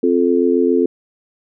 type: chord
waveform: sine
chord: F major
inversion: second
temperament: just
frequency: 261.9 / 349.2 / 436.5 Hz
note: C4 / F4 / A4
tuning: +2 / 0 / -14 cents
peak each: -16 dBFS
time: 0.03-0.86 s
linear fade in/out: 5 ms
effects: none